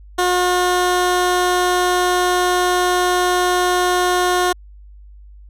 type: tone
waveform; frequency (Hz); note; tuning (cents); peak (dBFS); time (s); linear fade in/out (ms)
15% pulse; 360; F#4; -47; -8; 0.18-4.53; 10
effects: added 50 Hz sine -38 dBFS peak until 5.49 s + resampled to 32000 Hz

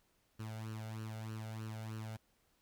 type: tone with flanger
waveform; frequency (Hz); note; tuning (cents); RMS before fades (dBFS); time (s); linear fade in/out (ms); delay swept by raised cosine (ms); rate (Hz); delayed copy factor
sawtooth; 110; A2; 0; -44; 0.39-2.17; 10; 0.69 to 1.43; 3.2; +0.7
effects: pink hiss -75 dBFS RMS until 2.61 s

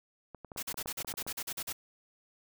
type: clicks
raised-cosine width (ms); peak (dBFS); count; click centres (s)
1; -30; 12; 0.347 / 0.447 / 0.518 / 0.562 / 0.743 / 0.813 / 0.859 / 1.005 / 1.047 / 1.139 / 1.221 / 1.266
type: noise bursts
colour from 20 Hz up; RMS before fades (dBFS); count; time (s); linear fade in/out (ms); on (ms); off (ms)
white; -37; 12; 0.57-1.729; 10; 59; 41
effects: none

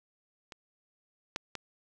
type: clicks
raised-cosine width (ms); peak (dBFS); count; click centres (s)
0.2; -27 / -15 / -20; 3; 0.522 / 1.361 / 1.553
effects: none

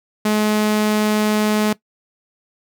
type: tone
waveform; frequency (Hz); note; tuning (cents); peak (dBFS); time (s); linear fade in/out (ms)
sawtooth; 212.6; G#3; +41; -11; 0.25-1.73; 5
effects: noise-tail reverb RT60 0.1 s tail -19 dB re dry

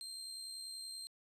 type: tone with amplitude modulation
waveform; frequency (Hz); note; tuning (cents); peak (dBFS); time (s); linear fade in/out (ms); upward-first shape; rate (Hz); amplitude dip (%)
30% pulse; 4171; C8; -6; -40; 0.01-1.07; 0; sine; 70.3; 35
effects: resampled to 32000 Hz

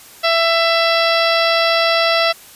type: harmonic tone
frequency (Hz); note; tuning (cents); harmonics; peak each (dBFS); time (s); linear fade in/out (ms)
666; E5; +18; 1 / 2 / 3 / 4 / 5 / 6 / 7 / 8; -16 / -19 / -21 / -22 / -23 / -24 / -24 / -25; 0.23-2.33; 20
effects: white hiss -41 dBFS RMS until 2.55 s + resampled to 32000 Hz

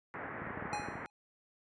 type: low-pass noise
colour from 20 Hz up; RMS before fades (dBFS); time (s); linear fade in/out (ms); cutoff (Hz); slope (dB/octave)
white; -43; 0.14-1.06; 0; 2000; 48
type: clicks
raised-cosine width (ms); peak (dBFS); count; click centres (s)
3; -30; 10; 0.419 / 0.472 / 0.506 / 0.574 / 0.624 / 0.655 / 0.732 / 0.797 / 0.886 / 0.955
type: tone with exponential decay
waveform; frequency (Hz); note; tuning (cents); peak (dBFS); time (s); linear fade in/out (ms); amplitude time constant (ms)
square; 830.6; G#5; 0; -33; 0.73-1.1; 0; 79
effects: high-pass 80 Hz 12 dB/octave + resampled to 22050 Hz

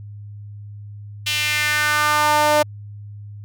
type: tone with high-pass filter sweep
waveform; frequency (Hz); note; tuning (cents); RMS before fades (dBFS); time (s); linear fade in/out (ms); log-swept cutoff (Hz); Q
sawtooth; 300; D4; +37; -18; 1.26-2.63; 10; 3000 to 630; 2.8
effects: added 103 Hz sine -33 dBFS peak until 3.44 s

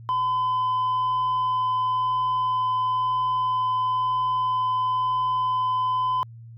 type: tone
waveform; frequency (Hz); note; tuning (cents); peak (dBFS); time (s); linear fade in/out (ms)
sine; 1014; B5; +45; -18; 0.09-6.23; 0
effects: tanh soft clip ceiling -20 dBFS + added 115 Hz sine -40 dBFS peak until 6.57 s

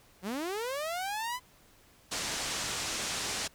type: linear sweep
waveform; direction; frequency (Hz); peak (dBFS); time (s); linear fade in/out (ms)
sawtooth; up; 172.5 to 1024; -29; 0.22-1.4; 50
type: low-pass noise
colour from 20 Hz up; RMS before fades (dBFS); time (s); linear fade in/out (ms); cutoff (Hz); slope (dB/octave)
white; -35; 2.11-3.48; 10; 7900; 24
effects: pink hiss -61 dBFS RMS until 3.54 s

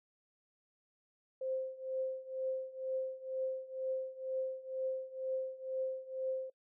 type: tone with tremolo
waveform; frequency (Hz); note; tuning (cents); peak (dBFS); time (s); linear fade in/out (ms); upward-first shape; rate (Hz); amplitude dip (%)
sine; 523.3; C5; 0; -32; 1.41-6.5; 5; triangle; 2.1; 90
effects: noise-tail reverb RT60 0.1 s tail -21 dB re dry

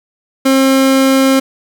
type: tone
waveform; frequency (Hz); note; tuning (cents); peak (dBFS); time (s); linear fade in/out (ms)
30% pulse; 267.3; C4; +37; -5; 0.45-1.4; 10
effects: 7-bit

